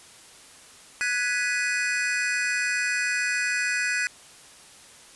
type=chord; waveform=square; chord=G# minor seventh; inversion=third; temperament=equal with one note detuned; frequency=1480 / 1672.8 / 1975.5 / 2489 Hz; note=F#6 / G#6 / B6 / D#7; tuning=0 / +12 / 0 / 0 cents; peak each=-30 dBFS; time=1.01-4.07 s; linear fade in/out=0 ms; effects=white hiss -49 dBFS RMS until 5.15 s + resampled to 24000 Hz